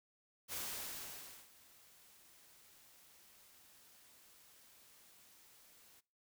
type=noise with ADSR envelope; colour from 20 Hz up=white; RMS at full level=-42 dBFS; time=0.48-6.01 s; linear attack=53 ms; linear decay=940 ms; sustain=-22 dB; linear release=19 ms; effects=noise-tail reverb RT60 0.4 s tail -23 dB re dry